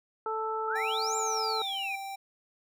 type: harmonic tone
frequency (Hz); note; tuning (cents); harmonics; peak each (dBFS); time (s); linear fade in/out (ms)
440; A4; 0; 1 / 2 / 3; -34 / -34 / -34; 0.26-1.62; 2
type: exponential two-way sweep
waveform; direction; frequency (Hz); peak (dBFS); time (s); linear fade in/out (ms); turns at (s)
sine; up then down; 1244.5 to 7480 to 2309; -32; 0.67-1.96; 10; 1.16
type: tone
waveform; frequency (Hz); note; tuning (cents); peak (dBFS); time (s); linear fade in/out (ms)
square; 783; G5; -2; -37; 0.75-2.16; 10
effects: none